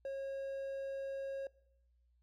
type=tone; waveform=triangle; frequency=544 Hz; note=C#5; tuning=33 cents flat; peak=-36 dBFS; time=0.05-1.47 s; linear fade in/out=2 ms; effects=noise-tail reverb RT60 0.9 s tail -23 dB re dry + added 60 Hz sine -69 dBFS peak until 2.22 s